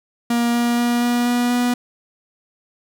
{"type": "tone with pitch steps", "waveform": "45% pulse", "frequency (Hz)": [236.7, 238.2, 239.7, 241.3, 242.8, 244.3], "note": ["A#3", "A#3", "A#3", "B3", "B3", "B3"], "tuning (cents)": [27, 38, 48, -40, -29, -19], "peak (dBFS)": -16, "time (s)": [0.3, 1.74], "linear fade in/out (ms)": 5, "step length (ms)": 240, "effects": []}